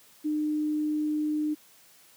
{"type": "tone", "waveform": "sine", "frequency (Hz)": 303.1, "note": "D#4", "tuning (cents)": -45, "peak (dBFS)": -25, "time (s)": [0.24, 1.55], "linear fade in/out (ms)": 20, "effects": ["white hiss -57 dBFS RMS until 2.16 s", "high-pass 100 Hz 12 dB/octave"]}